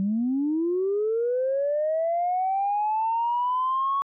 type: linear sweep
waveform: sine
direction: up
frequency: 188.2 to 1117 Hz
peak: -21 dBFS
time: 0-4.02 s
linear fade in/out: 0 ms
effects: tanh soft clip ceiling -17 dBFS

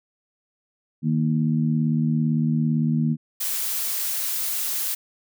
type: harmonic tone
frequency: 77.78 Hz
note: D#2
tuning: in tune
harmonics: 2 / 3 / 4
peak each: -21 / -22 / -35 dBFS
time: 1.02-3.17 s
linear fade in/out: 50 ms
type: noise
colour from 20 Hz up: blue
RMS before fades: -26 dBFS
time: 3.4-4.95 s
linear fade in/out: 10 ms
effects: none

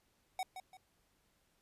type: tone with echo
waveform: square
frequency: 750 Hz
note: F#5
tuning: 23 cents sharp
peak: -36 dBFS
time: 0.39-0.43 s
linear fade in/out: 2 ms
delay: 170 ms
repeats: 2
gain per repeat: -9 dB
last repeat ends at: 0.77 s
effects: pink hiss -75 dBFS RMS until 1.61 s + resampled to 32000 Hz

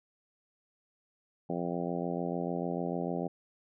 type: harmonic tone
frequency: 86.7 Hz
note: F2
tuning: 12 cents flat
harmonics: 2 / 3 / 4 / 5 / 6 / 7 / 8 / 9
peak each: -36 / -38 / -39 / -40 / -41 / -41 / -42 / -43 dBFS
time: 1.49-3.28 s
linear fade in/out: 10 ms
effects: none

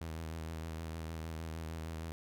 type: tone with vibrato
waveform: sawtooth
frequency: 80.8 Hz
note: E2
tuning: 34 cents flat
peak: -36 dBFS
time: 0.01-2.12 s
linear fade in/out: 0 ms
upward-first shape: sine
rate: 6.5 Hz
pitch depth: 37 cents each way
effects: none

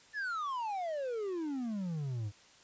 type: exponential sweep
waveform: triangle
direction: down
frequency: 1782 to 98 Hz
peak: -32 dBFS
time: 0.13-2.32 s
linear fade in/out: 50 ms
effects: white hiss -60 dBFS RMS until 2.63 s + resampled to 16000 Hz

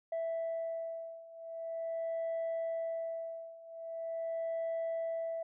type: beating tone pair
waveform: sine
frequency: 659.3 / 659.73 Hz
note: E5 / E5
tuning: 0 / +1 cents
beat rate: 0.43 Hz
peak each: -38 / -36 dBFS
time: 0.12-5.43 s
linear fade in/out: 5 ms
effects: tanh soft clip ceiling -31 dBFS

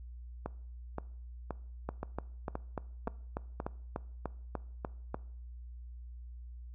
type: two click trains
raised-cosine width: 1 ms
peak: -21 / -22 dBFS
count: 12 / 7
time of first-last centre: 1.89-5.144 / 0.46-3.601 s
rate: 3.38 / 1.91 Hz
effects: noise-tail reverb RT60 0.6 s tail -21 dB re dry + added 60 Hz sine -44 dBFS peak until 6.74 s

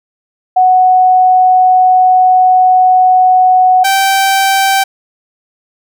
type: tone pair in turn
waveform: sine / sawtooth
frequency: 740 / 777.6 Hz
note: F#5 / G5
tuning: 0 / -14 cents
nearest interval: minor second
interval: 86 cents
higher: second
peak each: -4 dBFS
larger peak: neither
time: 0.56-3.84 / 3.84-4.84 s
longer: first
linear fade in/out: 10 ms
effects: none

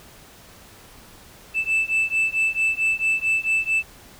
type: beating tone pair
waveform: sine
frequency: 2637 / 2641.5 Hz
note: E7 / E7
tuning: 0 / +3 cents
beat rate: 4.5 Hz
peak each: -20 dBFS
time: 1.54-3.83 s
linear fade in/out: 50 ms
effects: tanh soft clip ceiling -16 dBFS + pink hiss -47 dBFS RMS until 4.19 s

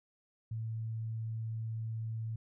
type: tone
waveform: sine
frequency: 112 Hz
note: A2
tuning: 31 cents sharp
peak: -35 dBFS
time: 0.51-2.36 s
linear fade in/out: 5 ms
effects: none

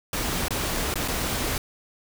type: noise with dropouts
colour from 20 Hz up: pink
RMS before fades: -27 dBFS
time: 0.13-1.58 s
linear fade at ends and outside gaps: 2 ms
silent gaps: 0.483-0.506 / 0.941-0.956 / 1.078-1.082 s
effects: none

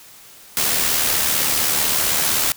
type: noise with amplitude modulation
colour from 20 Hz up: white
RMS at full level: -17 dBFS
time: 0.57-2.52 s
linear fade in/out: 0 ms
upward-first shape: sine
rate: 75.7 Hz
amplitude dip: 40%
effects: white hiss -44 dBFS RMS until 2.56 s

